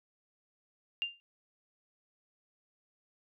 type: tone with exponential decay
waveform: sine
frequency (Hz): 2794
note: F7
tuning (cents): 0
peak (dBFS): -27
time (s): 1.02-1.2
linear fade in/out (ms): 0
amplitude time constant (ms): 38
effects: none